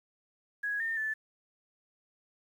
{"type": "tone with pitch steps", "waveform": "sine", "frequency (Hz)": [1664, 1816, 1750], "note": ["G#6", "A#6", "A6"], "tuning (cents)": [3, -46, -10], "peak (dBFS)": -30, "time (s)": [0.63, 1.14], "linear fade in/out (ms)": 10, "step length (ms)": 170, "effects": ["10-bit"]}